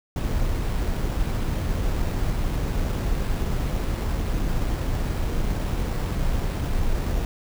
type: noise with sample-and-hold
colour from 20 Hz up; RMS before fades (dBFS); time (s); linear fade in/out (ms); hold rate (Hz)
brown; -24; 0.16-7.25; 2; 6300
effects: none